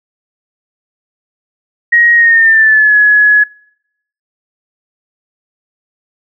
sine tone with pitch glide, 1886 to 1690 Hz, A#6 to G#6, +20 to +30 cents, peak -4 dBFS, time 1.92-3.44 s, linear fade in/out 10 ms, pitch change -190 cents, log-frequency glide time 2.14-2.96 s, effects noise-tail reverb RT60 0.8 s tail -26 dB re dry

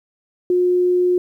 sine tone, 359.3 Hz, F4, 49 cents sharp, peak -13 dBFS, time 0.5-1.18 s, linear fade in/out 2 ms, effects 9-bit

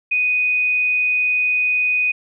sine tone, 2489 Hz, D#7, in tune, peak -15 dBFS, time 0.11-2.12 s, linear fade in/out 10 ms, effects none

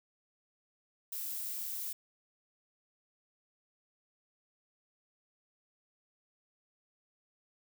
violet noise, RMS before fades -39 dBFS, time 1.12-1.93 s, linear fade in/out 5 ms, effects none

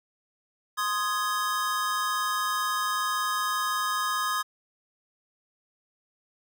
square chord, Ab major, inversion first, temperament equal with one note detuned, 1046.5 / 1244.5 / 1669.9 Hz, C6 / Eb6 / Ab6, 0 / 0 / +9 cents, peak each -32 / -29 / -33 dBFS, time 0.77-4.43 s, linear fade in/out 20 ms, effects none

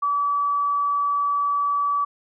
sine tone, 1148 Hz, D6, 40 cents flat, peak -19 dBFS, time 0.02-2.05 s, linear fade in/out 10 ms, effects none

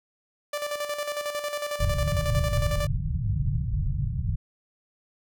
sawtooth tone with tremolo, 587.3 Hz, D5, in tune, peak -23 dBFS, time 0.53-2.87 s, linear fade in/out 5 ms, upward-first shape square, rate 11 Hz, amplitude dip 55%
white low-pass noise, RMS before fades -26 dBFS, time 1.79-4.36 s, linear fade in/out 10 ms, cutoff 150 Hz, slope 48 dB/octave
effects none

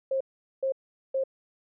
sine tone bursts, 534 Hz, C5, 35 cents sharp, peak -24 dBFS, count 3, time 0.11-1.238 s, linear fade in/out 5 ms, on 96 ms, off 420 ms, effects none

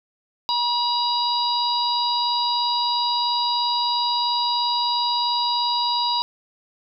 harmonic tone, 963 Hz, B5, 44 cents flat, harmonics 1 / 3 / 4 / 5, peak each -22 / -34 / -25 / -25 dBFS, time 0.49-6.22 s, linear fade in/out 0 ms, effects none

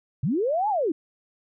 sine linear two-way sweep, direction up then down, 110.9 to 880 to 282.1 Hz, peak -21 dBFS, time 0.23-0.92 s, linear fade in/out 5 ms, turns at 0.69 s, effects none

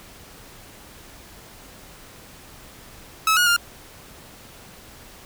sawtooth tone with pitch steps, 1296 / 1445 / 1403 Hz, E6 / F#6 / F6, -30 / -41 / +8 cents, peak -12 dBFS, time 3.27-3.564 s, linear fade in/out 2 ms, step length 98 ms, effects pink hiss -45 dBFS RMS until 5.25 s

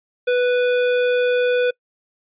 square tone, 493.9 Hz, B4, in tune, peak -16 dBFS, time 0.27-1.71 s, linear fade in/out 10 ms, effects noise-tail reverb RT60 0.1 s tail -25 dB re dry + resampled to 8000 Hz

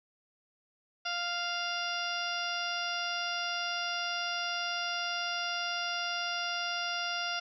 harmonic tone, 698 Hz, F5, 1 cent flat, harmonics 1 / 2 / 3 / 4 / 5 / 6 / 7 / 8, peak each -39 / -36 / -44 / -38 / -42 / -49 / -40 / -43 dBFS, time 1.05-7.4 s, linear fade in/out 10 ms, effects none

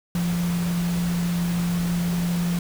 sine tone in noise, 173.5 Hz, F3, 11 cents flat, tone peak -21 dBFS, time 0.15-2.59 s, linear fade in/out 2 ms, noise pink, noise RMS -34 dBFS, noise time 0.15-2.59 s, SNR +10 dB, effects none

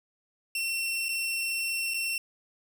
sawtooth tone with dropouts, 2711 Hz, E7, 48 cents sharp, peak -25 dBFS, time 0.55-2.18 s, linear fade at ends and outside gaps 2 ms, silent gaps 1.085-1.089 / 1.938-1.942 s, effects none

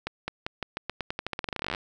accelerating click train, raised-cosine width 0.3 ms, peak -14 dBFS, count 26, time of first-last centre 0.07-1.748 s, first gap 210 ms, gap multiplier 0.88, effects none

